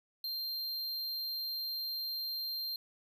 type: tone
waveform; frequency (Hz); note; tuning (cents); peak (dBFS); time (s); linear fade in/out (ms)
square; 4175; C8; -5; -36; 0.24-2.76; 2
effects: 13-bit